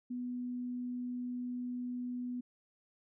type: tone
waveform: sine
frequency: 246.9 Hz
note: B3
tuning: in tune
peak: -36 dBFS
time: 0.1-2.41 s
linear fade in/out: 10 ms
effects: none